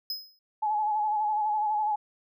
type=tone with exponential decay; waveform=square; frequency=5080 Hz; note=D#8; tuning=35 cents sharp; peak=-28 dBFS; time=0.1-0.39 s; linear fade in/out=2 ms; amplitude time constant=63 ms
type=tone with vibrato; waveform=sine; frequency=849 Hz; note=G#5; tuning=38 cents sharp; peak=-24 dBFS; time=0.62-1.96 s; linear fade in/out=10 ms; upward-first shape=sine; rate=12 Hz; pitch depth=42 cents each way
effects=none